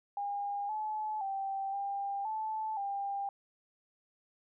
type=tone with pitch steps; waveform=sine; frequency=809 / 859 / 781 / 797 / 872 / 797 Hz; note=G#5 / A5 / G5 / G5 / A5 / G5; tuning=-46 / -42 / -7 / +28 / -16 / +28 cents; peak=-33 dBFS; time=0.17-3.29 s; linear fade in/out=2 ms; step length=520 ms; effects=none

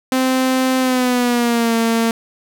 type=tone with pitch glide; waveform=sawtooth; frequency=259.4 to 228.4 Hz; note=C4 to A#3; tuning=-15 to -35 cents; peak=-10 dBFS; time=0.12-2.11 s; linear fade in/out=2 ms; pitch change=-220 cents; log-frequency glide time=0.79-1.75 s; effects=none

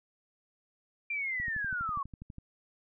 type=linear sweep; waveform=sine; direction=down; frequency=2387 to 1080 Hz; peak=-31 dBFS; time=1.1-2.03 s; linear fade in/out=5 ms
type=click train; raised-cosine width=5 ms; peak=-32 dBFS; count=13; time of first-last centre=1.4-2.384 s; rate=12.2 Hz
effects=none

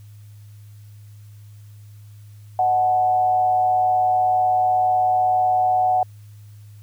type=tone with frequency modulation; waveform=sine; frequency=740 Hz; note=F#5; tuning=in tune; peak=-15 dBFS; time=2.59-6.03 s; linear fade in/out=2 ms; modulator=122 Hz; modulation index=0.4; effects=added 104 Hz sine -40 dBFS peak until 6.82 s + white hiss -59 dBFS RMS until 6.82 s

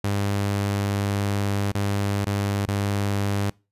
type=tone with dropouts; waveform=sawtooth; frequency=100.6 Hz; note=G2; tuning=45 cents sharp; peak=-18 dBFS; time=0.04-3.5 s; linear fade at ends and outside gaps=5 ms; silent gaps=1.718-1.749 / 2.247-2.267 / 2.658-2.679 s; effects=noise-tail reverb RT60 0.3 s tail -25 dB re dry + resampled to 32000 Hz

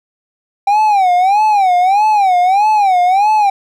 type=tone with vibrato; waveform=triangle; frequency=784 Hz; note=G5; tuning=in tune; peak=-6 dBFS; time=0.67-3.5 s; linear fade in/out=5 ms; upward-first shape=sine; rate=1.6 Hz; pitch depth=170 cents each way; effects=none

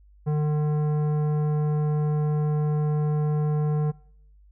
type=tone with tanh clipping; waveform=triangle; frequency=150.5 Hz; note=D3; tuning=43 cents sharp; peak=-23 dBFS; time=0.26-3.92 s; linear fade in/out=20 ms; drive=17 dB; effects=noise-tail reverb RT60 0.7 s tail -23 dB re dry + added 50 Hz sine -51 dBFS peak until 4.51 s

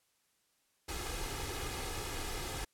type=noise with comb filter; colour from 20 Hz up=pink; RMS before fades=-39 dBFS; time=0.88-2.65 s; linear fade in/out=10 ms; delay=2.4 ms; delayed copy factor=+0.6; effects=white hiss -75 dBFS RMS until 2.73 s + low-pass 12000 Hz 12 dB/octave

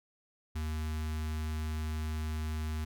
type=tone with notch filter; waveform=square; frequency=77.7 Hz; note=D#2; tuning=2 cents flat; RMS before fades=-35 dBFS; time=0.55-2.85 s; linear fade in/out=10 ms; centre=530 Hz; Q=1; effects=none

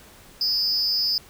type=tone with amplitude modulation; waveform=triangle; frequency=5000 Hz; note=D#8; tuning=8 cents sharp; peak=-15 dBFS; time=0.41-1.18 s; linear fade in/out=2 ms; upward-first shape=sine; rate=296 Hz; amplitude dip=95%; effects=pink hiss -49 dBFS RMS until 1.29 s

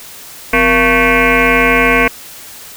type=tone with frequency modulation; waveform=sine; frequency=1322 Hz; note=E6; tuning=5 cents sharp; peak=-7 dBFS; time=0.53-2.08 s; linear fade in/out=5 ms; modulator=213 Hz; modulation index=5.5; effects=white hiss -33 dBFS RMS until 2.76 s

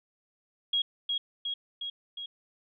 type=tone with echo; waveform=sine; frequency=3297 Hz; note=G#7; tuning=13 cents flat; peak=-24 dBFS; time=0.73-0.82 s; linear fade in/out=5 ms; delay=360 ms; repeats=4; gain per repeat=-3 dB; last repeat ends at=2.26 s; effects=none

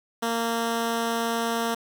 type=tone; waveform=10% pulse; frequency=230.6 Hz; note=A#3; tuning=19 cents flat; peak=-16 dBFS; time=0.22-1.75 s; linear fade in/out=10 ms; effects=8-bit

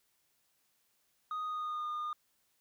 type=tone with pitch glide; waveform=sine; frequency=1244.5 to 1218.2 Hz; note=D#6 to D#6; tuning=0 to -37 cents; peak=-32 dBFS; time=1.31-2.13 s; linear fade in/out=2 ms; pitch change=-37 cents; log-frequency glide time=1.45-1.87 s; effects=tanh soft clip ceiling -34 dBFS + white hiss -75 dBFS RMS until 2.6 s

